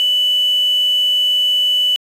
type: tone with quantisation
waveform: sine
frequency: 2978 Hz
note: F#7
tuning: 11 cents sharp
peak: -12 dBFS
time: 0-1.96 s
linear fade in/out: 0 ms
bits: 5
effects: resampled to 32000 Hz